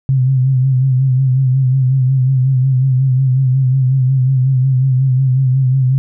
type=tone with vibrato; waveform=sine; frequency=130.81 Hz; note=C3; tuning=in tune; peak=-9 dBFS; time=0.09-5.98 s; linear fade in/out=0 ms; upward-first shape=sine; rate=5.5 Hz; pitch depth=57 cents each way; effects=none